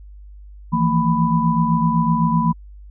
sine tone cluster, 161.6 / 169.5 / 227.5 / 993 Hz, E3 / E3 / A#3 / B5, -34 / +49 / -42 / +9 cents, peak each -20 dBFS, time 0.72-2.53 s, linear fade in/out 20 ms, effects added 50 Hz sine -37 dBFS peak until 2.9 s

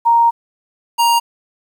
sine / square tone pair in turn, 932.3 / 936.5 Hz, A#5 / A#5, 0 / +8 cents, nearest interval unison, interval 8 cents, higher second, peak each -8 / -11 dBFS, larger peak first, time 0.05-0.31 / 0.98-1.2 s, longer first, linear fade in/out 20 ms, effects 8-bit

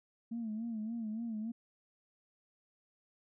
sine tone with vibrato, 223.8 Hz, A3, 30 cents sharp, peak -35 dBFS, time 0.31-1.52 s, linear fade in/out 10 ms, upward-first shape sine, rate 3.5 Hz, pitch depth 86 cents each way, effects tanh soft clip ceiling -32 dBFS

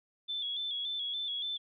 sine tone with vibrato, 3436 Hz, A7, 42 cents flat, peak -33 dBFS, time 0.28-1.58 s, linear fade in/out 20 ms, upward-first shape square, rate 3.5 Hz, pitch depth 47 cents each way, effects none

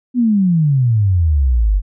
sine exponential sweep, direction down, 255 to 45.71 Hz, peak -10 dBFS, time 0.14-1.82 s, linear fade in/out 50 ms, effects none

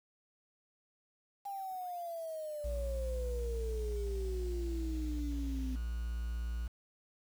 sine exponential sweep, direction down, 807 to 254.5 Hz, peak -38 dBFS, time 1.45-5.76 s, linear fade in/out 10 ms
triangle tone, 58.27 Hz, A#1, in tune, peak -32 dBFS, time 2.64-6.68 s, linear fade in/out 10 ms
effects tanh soft clip ceiling -26 dBFS + 9-bit

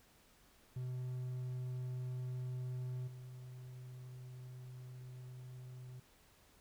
triangle tone with level steps, 126.4 Hz, B2, 41 cents sharp, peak -37 / -46 dBFS, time 0.76-6 s, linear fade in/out 5 ms, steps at 3.07 s, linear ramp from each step 10 ms, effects pink hiss -67 dBFS RMS until 6.6 s

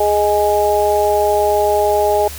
harmonic tone, 207.7 Hz, G#3, in tune, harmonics 2 / 3 / 4, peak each -16 / -16 / -16 dBFS, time 0-2.28 s, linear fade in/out 5 ms, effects added 73 Hz sine -31 dBFS peak until 2.38 s + white hiss -32 dBFS RMS until 2.38 s

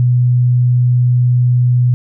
sine tone, 123.47 Hz, B2, in tune, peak -8 dBFS, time 0-1.94 s, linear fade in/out 0 ms, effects none

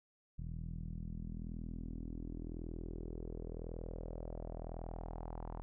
sawtooth tone with low-pass filter sweep, 40.92 Hz, E1, 12 cents flat, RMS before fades -44 dBFS, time 0.38-5.62 s, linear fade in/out 0 ms, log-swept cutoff 150 to 940 Hz, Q 3, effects none

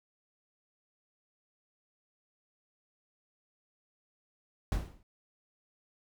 brown noise with exponential decay, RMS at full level -27 dBFS, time 4.72-5.03 s, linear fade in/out 1 ms, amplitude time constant 67 ms, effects none

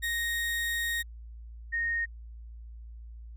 35% pulse / sine tone pair in turn, 1864.7 / 1854 Hz, A#6 / A#6, 0 / -10 cents, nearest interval unison, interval 10 cents, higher first, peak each -27 dBFS, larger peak neither, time 0.02-1.03 / 1.72-2.06 s, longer first, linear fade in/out 20 ms, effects added 57 Hz sine -42 dBFS peak until 3.36 s

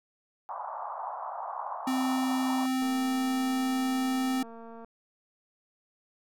white band-pass noise, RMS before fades -37 dBFS, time 0.49-2.66 s, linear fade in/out 0 ms, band 670 to 1100 Hz, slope 48 dB/octave
square tone, 260 Hz, C4, 11 cents flat, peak -27 dBFS, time 1.87-4.43 s, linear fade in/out 5 ms
click train, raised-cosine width 1 ms, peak -34 dBFS, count 465, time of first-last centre 2.82-4.846 s, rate 229 Hz
effects none

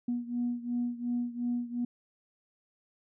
sine beating tone pair, 240.7 / 243.5 Hz, B3 / B3, -44 / -24 cents, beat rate 2.8 Hz, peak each -31 / -34 dBFS, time 0.08-1.85 s, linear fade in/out 5 ms, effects tanh soft clip ceiling -23 dBFS

